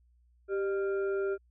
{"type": "tone with frequency modulation", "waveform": "sine", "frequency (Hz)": 392.4, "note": "G4", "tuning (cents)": 2, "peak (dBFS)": -28, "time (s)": [0.48, 1.38], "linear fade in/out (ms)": 50, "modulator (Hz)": 999, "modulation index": 0.48, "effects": ["added 60 Hz sine -62 dBFS peak until 1.5 s"]}